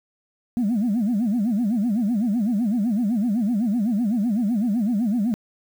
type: tone with vibrato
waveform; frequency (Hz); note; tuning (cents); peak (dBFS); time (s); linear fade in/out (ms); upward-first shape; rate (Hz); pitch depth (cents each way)
sine; 221.2; A3; +9; -17; 0.57-5.34; 0; sine; 7.9; 220
effects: tanh soft clip ceiling -16 dBFS + 8-bit